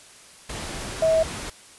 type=tone in noise; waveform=sine; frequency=644 Hz; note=E5; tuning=41 cents flat; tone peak=-16 dBFS; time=1.02-1.23 s; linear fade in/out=5 ms; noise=pink; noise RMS=-33 dBFS; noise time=0.49-1.5 s; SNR=+14 dB; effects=white hiss -48 dBFS RMS until 1.78 s + resampled to 24000 Hz